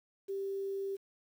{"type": "tone with quantisation", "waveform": "sine", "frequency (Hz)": 392, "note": "G4", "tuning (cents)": 0, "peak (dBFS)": -34, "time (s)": [0.28, 0.97], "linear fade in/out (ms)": 20, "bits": 10, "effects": []}